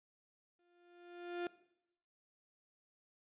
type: tone with exponential growth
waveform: 35% pulse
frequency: 350 Hz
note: F4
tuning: 4 cents sharp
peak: -34 dBFS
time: 0.59-1.47 s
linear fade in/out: 2 ms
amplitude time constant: 190 ms
effects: noise-tail reverb RT60 0.8 s tail -19 dB re dry + resampled to 8000 Hz